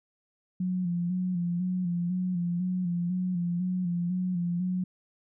sine tone with vibrato, 178.2 Hz, F3, 35 cents sharp, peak -26 dBFS, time 0.6-4.84 s, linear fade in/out 5 ms, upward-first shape square, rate 2 Hz, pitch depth 45 cents each way, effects none

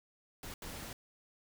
pink noise bursts at uneven times, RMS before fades -45 dBFS, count 2, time 0.43-0.54 / 0.62-0.93 s, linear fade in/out 2 ms, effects none

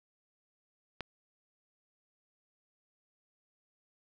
click, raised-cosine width 0.3 ms, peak -21 dBFS, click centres 1.007 s, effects none

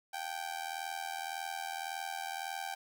sawtooth tone with amplitude modulation, 781 Hz, G5, 7 cents flat, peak -30 dBFS, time 0.13-2.75 s, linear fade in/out 10 ms, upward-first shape sine, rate 81.8 Hz, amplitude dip 85%, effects none

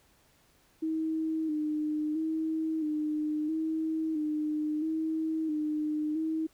sine tone with vibrato, 311.1 Hz, D#4, in tune, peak -28 dBFS, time 0.82-6.47 s, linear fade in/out 10 ms, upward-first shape square, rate 0.75 Hz, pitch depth 40 cents each way, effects pink hiss -65 dBFS RMS until 6.53 s

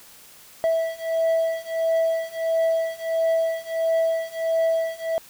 triangle beating tone pair, 654 / 655.5 Hz, E5 / E5, -14 / -10 cents, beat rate 1.5 Hz, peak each -22 / -21 dBFS, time 0.64-5.18 s, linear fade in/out 0 ms, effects white hiss -48 dBFS RMS until 5.29 s

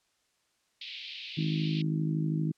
pink band-pass noise, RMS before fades -42 dBFS, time 0.81-1.82 s, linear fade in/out 5 ms, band 2400 to 4400 Hz, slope 48 dB/octave
harmonic tone, 52.6 Hz, G#1, 23 cents sharp, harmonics 3 / 4 / 5 / 6 / 7, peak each -28 / -37 / -38 / -36 / -47 dBFS, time 1.37-2.52 s, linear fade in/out 10 ms
effects white hiss -73 dBFS RMS until 2.57 s + low-pass 8000 Hz 12 dB/octave

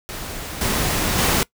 pink noise with level steps, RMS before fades -31 / -21 / -18 dBFS, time 0.09-1.43 s, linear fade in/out 0 ms, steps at 0.61 / 1.18 s, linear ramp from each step 2 ms, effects noise-tail reverb RT60 0.1 s tail -21 dB re dry

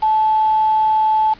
sine tone with quantisation, 869 Hz, A5, 22 cents flat, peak -12 dBFS, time 0.02-1.34 s, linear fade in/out 10 ms, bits 5, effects pink hiss -44 dBFS RMS until 1.39 s + resampled to 11025 Hz

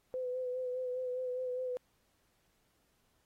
sine tone with vibrato, 505 Hz, B4, 39 cents sharp, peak -34 dBFS, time 0.14-1.77 s, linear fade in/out 0 ms, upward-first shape sine, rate 4.9 Hz, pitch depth 29 cents each way, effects pink hiss -75 dBFS RMS until 3.25 s + AAC 48 kbps

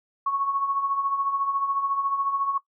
sine tone with tremolo, 1106 Hz, C#6, 4 cents flat, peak -20 dBFS, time 0.26-2.58 s, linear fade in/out 5 ms, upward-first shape triangle, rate 14 Hz, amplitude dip 65%, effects noise-tail reverb RT60 0.1 s tail -17 dB re dry

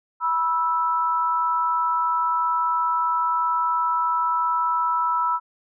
sine tone pair together, 977.5 / 1318.5 Hz, B5 / E6, -18 / 0 cents, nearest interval perfect fourth, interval 518 cents, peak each -22 dBFS, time 0.2-5.4 s, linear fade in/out 50 ms, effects none

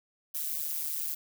violet noise with amplitude modulation, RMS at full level -30 dBFS, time 0.34-1.15 s, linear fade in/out 10 ms, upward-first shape sine, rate 152 Hz, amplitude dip 85%, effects none

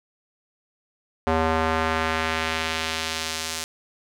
square tone with band-pass filter sweep, 80.4 Hz, E2, 43 cents flat, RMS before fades -25 dBFS, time 1.27-3.64 s, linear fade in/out 0 ms, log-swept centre 780 to 6700 Hz, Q 0.86, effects none

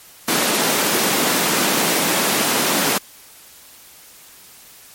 pink high-pass noise, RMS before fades -18 dBFS, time 0.28-2.98 s, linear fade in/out 5 ms, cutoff 190 Hz, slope 24 dB/octave, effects white hiss -44 dBFS RMS until 4.94 s + MP3 64 kbps

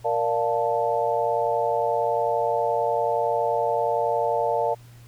sine chord, Bb major seventh, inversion none, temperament equal, 466.2 / 587.3 / 698.5 / 880 Hz, Bb4 / D5 / F5 / A5, 0 / 0 / 0 / 0 cents, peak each -26 dBFS, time 0.04-4.75 s, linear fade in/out 20 ms, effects added 119 Hz sine -45 dBFS peak until 5.07 s + pink hiss -55 dBFS RMS until 5.07 s

